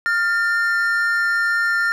triangle tone pair together, 1403.7 / 1799 Hz, F6 / A6, +8 / +38 cents, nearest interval major third, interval 430 cents, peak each -17 / -18 dBFS, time 0.06-1.92 s, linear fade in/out 0 ms, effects none

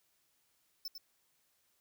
square tone with echo, 5290 Hz, E8, 5 cents sharp, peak -39 dBFS, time 0.85-0.88 s, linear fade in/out 2 ms, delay 100 ms, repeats 1, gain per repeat -6 dB, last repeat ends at 0.98 s, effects white hiss -75 dBFS RMS until 1.8 s

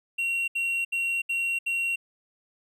triangle tone bursts, 2743 Hz, F7, 32 cents flat, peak -23 dBFS, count 5, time 0.18-1.96 s, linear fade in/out 10 ms, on 300 ms, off 70 ms, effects none

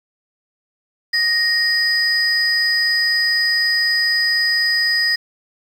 sine tone pair together, 1864.7 / 4962 Hz, A#6 / D#8, 0 / -6 cents, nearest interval octave + perfect fourth, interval 1694 cents, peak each -16 dBFS, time 1.13-5.16 s, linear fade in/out 10 ms, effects tanh soft clip ceiling -9 dBFS + 7-bit

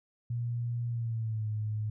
sine tone with pitch glide, 119 to 107.25 Hz, A#2 to A2, +36 to -44 cents, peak -30 dBFS, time 0.3-1.9 s, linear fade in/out 5 ms, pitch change -180 cents, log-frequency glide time 0.88-1.48 s, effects none

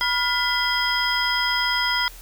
sine tone cluster, 979 / 1417 / 2003 / 3232 / 5040 Hz, B5 / F6 / B6 / G#7 / D#8, -15 / +25 / +24 / -48 / +21 cents, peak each -26 dBFS, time 0.01-2.08 s, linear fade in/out 0 ms, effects added 40 Hz sine -41 dBFS peak until 2.21 s + white hiss -45 dBFS RMS until 2.21 s

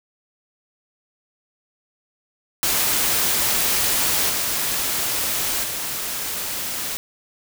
white noise with level steps, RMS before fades -20 / -23 / -27 dBFS, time 2.63-6.97 s, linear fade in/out 0 ms, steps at 4.29 / 5.63 s, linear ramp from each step 10 ms, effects none

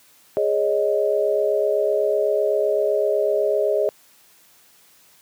sine chord, Ab suspended fourth, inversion none, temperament equal, 415.3 / 554.4 / 622.3 Hz, Ab4 / Db5 / Eb5, 0 / 0 / 0 cents, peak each -21 / -23 / -21 dBFS, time 0.37-3.89 s, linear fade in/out 0 ms, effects white hiss -54 dBFS RMS until 5.21 s + high-pass 100 Hz 12 dB/octave

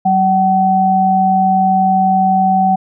sine tone pair together, 189.5 / 758 Hz, F#3 / F#5, +42 / +42 cents, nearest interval 2 octaves, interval 2400 cents, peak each -15 / -10 dBFS, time 0.05-2.76 s, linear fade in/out 10 ms, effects none

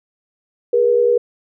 sine tone pair together, 409.9 / 480.3 Hz, G#4 / B4, -23 / -48 cents, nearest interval minor third, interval 275 cents, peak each -18 / -12 dBFS, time 0.73-1.18 s, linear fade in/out 5 ms, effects none

